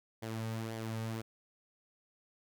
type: tone with flanger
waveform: sawtooth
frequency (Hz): 112.1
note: A2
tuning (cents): +33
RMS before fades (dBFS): -39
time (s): 0.22-1.22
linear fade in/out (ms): 10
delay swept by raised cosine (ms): 0.75 to 2.95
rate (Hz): 1.9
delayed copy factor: -0.5
effects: none